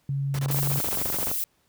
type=tone; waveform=sine; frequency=138.59 Hz; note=C#3; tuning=in tune; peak=-24 dBFS; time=0.09-0.79 s; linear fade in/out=2 ms
type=noise bursts; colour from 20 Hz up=pink; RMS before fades=-35 dBFS; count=14; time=0.34-1.312 s; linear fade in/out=2 ms; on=49 ms; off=22 ms
type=click train; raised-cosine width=1 ms; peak=-18 dBFS; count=21; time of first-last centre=0.46-1.315 s; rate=23.4 Hz
type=noise; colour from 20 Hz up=violet; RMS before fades=-28 dBFS; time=0.51-1.44 s; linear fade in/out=0 ms
effects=pink hiss -67 dBFS RMS until 1.68 s + high-pass 60 Hz 12 dB/octave